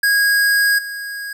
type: tone with level steps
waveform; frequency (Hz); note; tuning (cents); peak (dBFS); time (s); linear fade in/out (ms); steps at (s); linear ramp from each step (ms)
square; 1643; G#6; -19; -13 / -26; 0.03-1.33; 5; 0.78; 10
effects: none